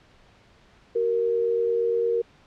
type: tone pair together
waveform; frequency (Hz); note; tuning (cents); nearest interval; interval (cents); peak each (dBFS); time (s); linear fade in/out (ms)
sine; 377.5 / 466.2; F#4 / A#4; +35 / 0; major third; 365; -29 / -21; 0.95-2.22; 10
effects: pink hiss -56 dBFS RMS until 2.46 s + low-pass 4000 Hz 12 dB/octave